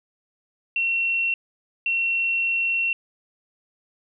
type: tone bursts at uneven times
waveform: sine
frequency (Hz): 2722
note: F7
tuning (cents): -45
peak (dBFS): -20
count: 2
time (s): 0.76-1.34 / 1.86-2.93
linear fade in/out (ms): 2
effects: none